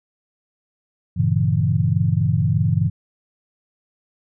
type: chord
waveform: sine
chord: G diminished seventh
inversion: none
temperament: equal with one note detuned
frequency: 98 / 116.54 / 141.26 / 164.81 Hz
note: G2 / Bb2 / Db3 / Fb3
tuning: 0 / 0 / +33 / 0 cents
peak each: -21 dBFS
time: 1.16-2.9 s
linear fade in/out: 20 ms
effects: none